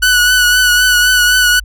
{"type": "tone with vibrato", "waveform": "sawtooth", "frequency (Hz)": 1480, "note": "F#6", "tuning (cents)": 0, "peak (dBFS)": -4, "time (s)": [0.02, 1.6], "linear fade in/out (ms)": 10, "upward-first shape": "triangle", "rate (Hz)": 3.9, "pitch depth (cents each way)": 33, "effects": ["added 50 Hz sine -26 dBFS peak until 1.64 s"]}